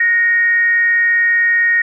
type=tone with frequency modulation; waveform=sine; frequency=1864.7 Hz; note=A#6; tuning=in tune; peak=-10 dBFS; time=0-1.82 s; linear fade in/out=5 ms; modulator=407 Hz; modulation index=0.25; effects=none